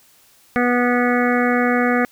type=harmonic tone; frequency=244.8 Hz; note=B3; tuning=15 cents flat; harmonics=1 / 2 / 3 / 5 / 6 / 7 / 8 / 9; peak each=-18 / -21 / -23 / -25 / -26 / -26 / -27 / -28 dBFS; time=0.56-2.05 s; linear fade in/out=0 ms; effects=white hiss -53 dBFS RMS until 2.11 s